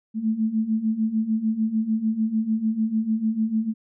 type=beating tone pair; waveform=sine; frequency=216.1 / 222.8 Hz; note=A3 / A3; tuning=-31 / +22 cents; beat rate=6.7 Hz; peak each=-26 / -22 dBFS; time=0.14-3.74 s; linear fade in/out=50 ms; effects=none